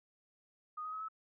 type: tone with pitch steps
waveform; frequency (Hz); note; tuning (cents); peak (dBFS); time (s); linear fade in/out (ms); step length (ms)
sine; 1236 / 1256.9 / 1278.1 / 1299.7; D#6 / D#6 / D#6 / E6; -12 / +17 / +46 / -25; -39; 0.77-1.086; 10; 79
effects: none